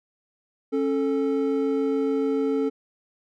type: tone pair together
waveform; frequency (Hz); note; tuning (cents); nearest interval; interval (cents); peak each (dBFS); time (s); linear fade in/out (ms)
triangle; 273.4 / 440; C#4 / A4; -24 / 0; minor sixth; 824; -22; 0.72-2.7; 20
effects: none